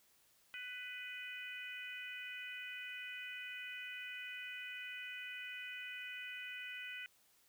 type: harmonic tone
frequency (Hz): 497.6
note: B4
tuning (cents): +13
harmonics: 3 / 4 / 5 / 6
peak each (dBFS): -50 / -50 / -48 / -52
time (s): 0.54-7.06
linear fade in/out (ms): 0
effects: white hiss -71 dBFS RMS until 7.48 s